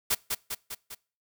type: noise with echo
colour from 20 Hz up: white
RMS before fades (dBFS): -25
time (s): 0.1-0.15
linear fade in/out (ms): 10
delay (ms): 200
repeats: 4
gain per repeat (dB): -4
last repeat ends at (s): 0.95
effects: noise-tail reverb RT60 0.4 s tail -25 dB re dry